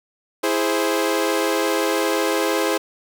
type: chord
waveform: sawtooth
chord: E augmented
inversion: none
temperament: equal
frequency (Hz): 329.6 / 415.3 / 523.3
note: E4 / G#4 / B#4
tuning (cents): 0 / 0 / 0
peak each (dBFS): -19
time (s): 0.43-2.78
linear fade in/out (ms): 10
effects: none